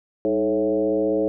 sine tone with frequency modulation, 430 Hz, A4, 40 cents flat, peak -18 dBFS, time 0.25-1.28 s, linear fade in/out 0 ms, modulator 115 Hz, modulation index 1.4, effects none

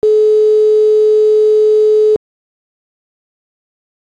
sine tone with quantisation, 428.4 Hz, A4, 46 cents flat, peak -6 dBFS, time 0.03-2.16 s, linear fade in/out 0 ms, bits 4, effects low-pass 3000 Hz 12 dB/octave + AAC 64 kbps

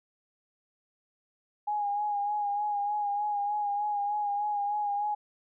sine tone with vibrato, 824 Hz, G#5, 14 cents flat, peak -27 dBFS, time 1.67-5.15 s, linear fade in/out 10 ms, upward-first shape sine, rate 3.3 Hz, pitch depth 32 cents each way, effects none

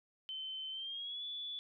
sine tone with pitch glide, 3074 to 3450 Hz, G7 to A7, -35 to -35 cents, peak -40 dBFS, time 0.29-1.59 s, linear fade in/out 0 ms, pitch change +200 cents, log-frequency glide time 0.71-1.24 s, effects none

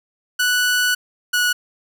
sawtooth tone pair in turn, 1480 / 1466.4 Hz, F#6 / F#6, 0 / -16 cents, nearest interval unison, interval 16 cents, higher first, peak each -12 dBFS, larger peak neither, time 0.39-0.95 / 1.33-1.53 s, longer first, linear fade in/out 10 ms, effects none

